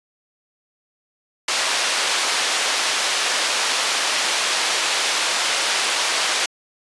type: band-pass noise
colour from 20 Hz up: white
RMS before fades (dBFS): -21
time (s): 1.48-6.46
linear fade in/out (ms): 5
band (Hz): 530 to 5200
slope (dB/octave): 12
effects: resampled to 24000 Hz